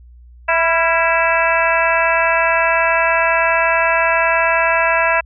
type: harmonic tone with a mistuned harmonic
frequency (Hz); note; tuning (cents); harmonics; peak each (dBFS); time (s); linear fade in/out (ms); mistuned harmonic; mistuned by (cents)
329.6; E4; 0; 2 / 3 / 4 / 5 / 6 / 7 / 8; -18 / -18 / -22 / -19 / -23 / -24 / -20; 0.48-5.21; 10; 4; +53
effects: added 60 Hz sine -39 dBFS peak until 5.25 s